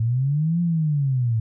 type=linear two-way sweep; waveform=sine; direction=up then down; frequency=108.9 to 174.8 to 108.9 Hz; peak=-18 dBFS; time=0-1.4 s; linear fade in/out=5 ms; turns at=0.61 s; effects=none